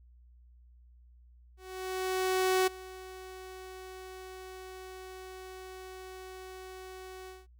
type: tone with ADSR envelope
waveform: sawtooth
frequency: 373.8 Hz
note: F#4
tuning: 18 cents sharp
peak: -20 dBFS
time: 1.57-7.47 s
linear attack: 1100 ms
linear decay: 12 ms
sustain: -20 dB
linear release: 190 ms
effects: added 60 Hz sine -55 dBFS peak until 7.59 s